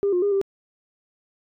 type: tone with pitch steps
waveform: sine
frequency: 400.8 / 356.6 / 405.9 / 392.8 Hz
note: G4 / F4 / G#4 / G4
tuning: +38 / +36 / -40 / +4 cents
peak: -17 dBFS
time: 0.03-0.414 s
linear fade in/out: 0 ms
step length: 96 ms
effects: tanh soft clip ceiling -14 dBFS